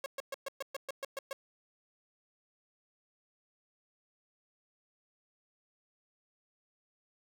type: tone bursts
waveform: sawtooth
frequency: 546 Hz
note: C#5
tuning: 26 cents flat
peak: -32 dBFS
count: 10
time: 0.04-1.33 s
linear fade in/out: 2 ms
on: 21 ms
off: 120 ms
effects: none